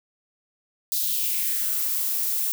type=noise with high-pass filter sweep; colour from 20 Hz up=violet; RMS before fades=-25 dBFS; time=0.92-2.52 s; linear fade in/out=0 ms; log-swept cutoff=4300 to 400 Hz; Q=2.7; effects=none